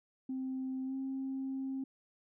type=tone with pitch glide; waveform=sine; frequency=261.6 to 266.9 Hz; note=C4 to C4; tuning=0 to +35 cents; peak=-34 dBFS; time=0.29-1.84 s; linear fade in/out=5 ms; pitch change=+35 cents; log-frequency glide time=0.85-0.94 s; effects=tanh soft clip ceiling -31 dBFS